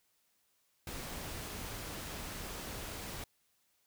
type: noise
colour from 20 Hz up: pink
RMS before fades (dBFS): -43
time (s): 0.87-3.24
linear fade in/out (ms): 2
effects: white hiss -75 dBFS RMS until 3.86 s